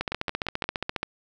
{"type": "two click trains", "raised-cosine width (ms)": 0.3, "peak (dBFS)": [-11, -13], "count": [16, 4], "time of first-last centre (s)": [[0.01, 1.03], [0.12, 0.641]], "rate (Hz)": [14.7, 5.76], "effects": []}